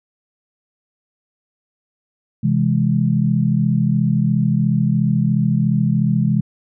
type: chord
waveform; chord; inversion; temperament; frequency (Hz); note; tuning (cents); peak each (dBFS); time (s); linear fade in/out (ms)
sine; C augmented; none; equal; 130.81 / 164.81 / 207.7; C3 / E3 / G#3; 0 / 0 / 0; -18; 2.43-6.41; 10
effects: none